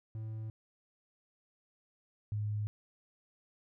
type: tone pair in turn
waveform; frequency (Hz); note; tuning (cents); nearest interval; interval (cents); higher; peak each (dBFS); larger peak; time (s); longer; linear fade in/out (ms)
triangle / sine; 110 / 105.08; A2 / G#2; 0 / +21; minor second; 79; first; -36 / -32; second; 0.15-0.5 / 2.32-2.67; neither; 0
effects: none